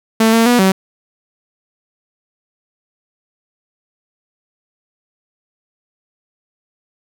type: tone with pitch steps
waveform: sawtooth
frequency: 223 / 227.8 / 243.1 / 190.4 Hz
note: A3 / A#3 / B3 / F#3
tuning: +23 / -40 / -27 / +50 cents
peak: -5 dBFS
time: 0.2-0.72 s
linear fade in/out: 5 ms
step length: 130 ms
effects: none